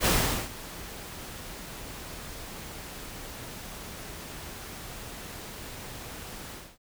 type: noise with ADSR envelope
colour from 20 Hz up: pink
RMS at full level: -22 dBFS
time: 0-6.78 s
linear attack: 56 ms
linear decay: 430 ms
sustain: -19 dB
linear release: 260 ms
effects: none